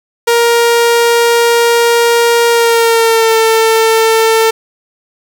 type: tone with pitch glide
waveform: sawtooth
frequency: 469.4 to 447.7 Hz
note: A#4 to A4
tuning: +12 to +30 cents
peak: -3 dBFS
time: 0.27-4.51 s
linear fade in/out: 10 ms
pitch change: -82 cents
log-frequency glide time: 2.49-3.36 s
effects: none